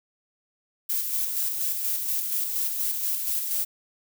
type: noise with tremolo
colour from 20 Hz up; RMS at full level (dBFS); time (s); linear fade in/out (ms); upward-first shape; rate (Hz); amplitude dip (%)
violet; -26; 0.89-3.65; 10; square; 4.2; 35
effects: none